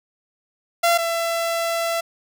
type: tone pair in turn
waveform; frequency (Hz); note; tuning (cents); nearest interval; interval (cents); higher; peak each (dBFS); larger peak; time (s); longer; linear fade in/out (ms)
sawtooth; 683 / 670.5; F5 / E5; -39 / +29; unison; 32; first; -11 / -17; first; 0.83-0.98 / 0.98-2.01; second; 10
effects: none